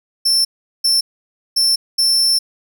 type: tone bursts at uneven times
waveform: 40% pulse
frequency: 5370 Hz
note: E8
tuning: 31 cents sharp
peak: -11 dBFS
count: 4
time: 0.25-0.45 / 0.84-1.01 / 1.56-1.76 / 1.98-2.39 s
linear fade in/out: 10 ms
effects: none